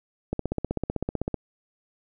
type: click train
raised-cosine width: 2 ms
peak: -13 dBFS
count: 17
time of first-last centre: 0.33-1.343 s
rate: 15.8 Hz
effects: none